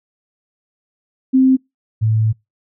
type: tone pair in turn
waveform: sine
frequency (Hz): 261.6 / 109.99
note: C4 / A2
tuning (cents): 0 / 0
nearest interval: octave + minor third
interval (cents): 1500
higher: first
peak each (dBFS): -8 / -12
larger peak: first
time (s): 1.33-1.57 / 2.01-2.33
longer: second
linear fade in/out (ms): 20
effects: noise-tail reverb RT60 0.2 s tail -25 dB re dry